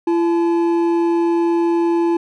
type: tone pair together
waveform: triangle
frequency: 338.9 / 864 Hz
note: E4 / A5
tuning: +48 / -32 cents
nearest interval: octave + major third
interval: 1620 cents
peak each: -12 / -23 dBFS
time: 0.07-2.17 s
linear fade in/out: 5 ms
effects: none